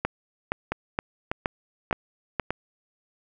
two click trains, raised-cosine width 0.5 ms, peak -11 / -9 dBFS, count 4 / 6, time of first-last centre 0.72-2.506 / 0.05-2.397 s, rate 1.68 / 2.13 Hz, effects none

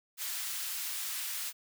white high-pass noise, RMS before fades -37 dBFS, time 0.17-1.53 s, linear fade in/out 50 ms, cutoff 1400 Hz, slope 12 dB/octave, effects none

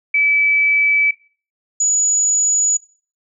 sine tone pair in turn, 2301 / 6883 Hz, D7 / A8, -36 / -39 cents, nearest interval octave + perfect fifth, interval 1897 cents, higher second, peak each -12 / -13 dBFS, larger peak first, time 0.14-1.11 / 1.8-2.77 s, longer neither, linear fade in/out 5 ms, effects noise-tail reverb RT60 0.4 s tail -19 dB re dry

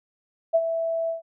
sine tone with ADSR envelope, 659.3 Hz, E5, in tune, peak -14 dBFS, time 0.53-1.22 s, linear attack 22 ms, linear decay 49 ms, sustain -9 dB, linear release 130 ms, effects none

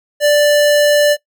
square tone, 588 Hz, D5, 2 cents sharp, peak -9 dBFS, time 0.2-1.17 s, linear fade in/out 50 ms, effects noise-tail reverb RT60 0.1 s tail -19 dB re dry

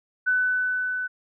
sine tone with level ramp, 1500 Hz, F#6, 23 cents sharp, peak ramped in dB -18 to -26 dBFS, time 0.26-1.08 s, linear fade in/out 20 ms, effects none

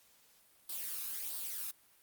blue noise with flanger, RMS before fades -40 dBFS, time 0.69-1.71 s, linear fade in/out 5 ms, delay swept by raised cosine 0.22 to 0.79 ms, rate 1.5 Hz, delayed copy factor +0.5, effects white hiss -66 dBFS RMS until 2.02 s + Opus 48 kbps

